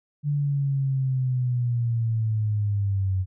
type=linear sweep; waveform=sine; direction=down; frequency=146.83 to 92.5 Hz; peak=-21 dBFS; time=0.23-3.26 s; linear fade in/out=50 ms; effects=none